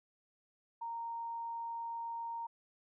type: tone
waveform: sine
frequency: 927 Hz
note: A#5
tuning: 10 cents flat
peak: -38 dBFS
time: 0.81-2.47 s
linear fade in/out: 10 ms
effects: none